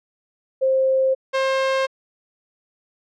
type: tone pair in turn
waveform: sine / sawtooth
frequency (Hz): 528 / 532.3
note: C5 / C5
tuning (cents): +16 / +30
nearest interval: unison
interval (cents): 14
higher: second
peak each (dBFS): -15 / -14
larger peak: second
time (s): 0.61-1.15 / 1.33-1.87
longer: neither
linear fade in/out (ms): 20
effects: low-pass 4000 Hz 12 dB/octave